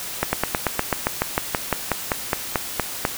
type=slowing click train; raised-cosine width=0.5 ms; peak=-3 dBFS; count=18; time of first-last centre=0.23-3.051 s; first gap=100 ms; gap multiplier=1.06; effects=white hiss -31 dBFS RMS until 3.17 s